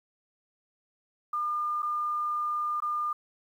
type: tone with dropouts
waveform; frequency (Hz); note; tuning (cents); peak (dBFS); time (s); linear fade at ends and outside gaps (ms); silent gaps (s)
sine; 1206; D6; +46; -27; 1.33-3.13; 5; 1.822-1.828 / 2.803-2.821
effects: 10-bit